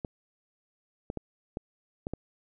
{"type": "clicks", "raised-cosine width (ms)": 2, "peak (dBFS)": -20, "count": 6, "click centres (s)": [0.048, 1.101, 1.173, 1.571, 2.069, 2.136], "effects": []}